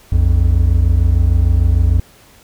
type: tone pair together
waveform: triangle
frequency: 60.15 / 86.8 Hz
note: B1 / F2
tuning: -45 / -10 cents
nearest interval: tritone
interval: 635 cents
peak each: -10 dBFS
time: 0.12-2 s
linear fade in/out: 5 ms
effects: pink hiss -46 dBFS RMS until 2.43 s